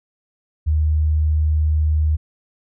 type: tone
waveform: sine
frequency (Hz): 77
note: D#2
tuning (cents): -17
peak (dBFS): -14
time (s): 0.66-2.17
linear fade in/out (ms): 20
effects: none